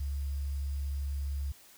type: tone with sample-and-hold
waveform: sine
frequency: 70 Hz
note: C#2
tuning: 18 cents sharp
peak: -31 dBFS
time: 0-1.52 s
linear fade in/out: 5 ms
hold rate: 4900 Hz
effects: white hiss -57 dBFS RMS until 1.77 s